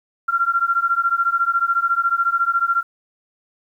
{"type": "beating tone pair", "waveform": "sine", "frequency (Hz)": [1369, 1383], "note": ["F6", "F6"], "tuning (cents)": [-35, -17], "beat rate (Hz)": 14, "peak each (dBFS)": -19, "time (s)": [0.28, 2.83], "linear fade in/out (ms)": 10, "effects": ["9-bit"]}